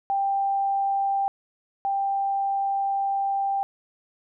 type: tone pair in turn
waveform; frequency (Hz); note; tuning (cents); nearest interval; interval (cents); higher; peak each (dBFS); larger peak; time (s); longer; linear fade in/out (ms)
sine; 789 / 789; G5 / G5; +11 / +11; unison; 0; neither; -21 / -22; first; 0.1-1.28 / 1.85-3.63; second; 0
effects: none